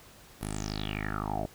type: tone with low-pass filter sweep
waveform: 10% pulse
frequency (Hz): 51.91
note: G#1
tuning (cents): 0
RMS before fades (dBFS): -34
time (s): 0.41-1.46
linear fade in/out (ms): 5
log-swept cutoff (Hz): 12000 to 570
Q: 8.1
effects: pink hiss -54 dBFS RMS until 1.54 s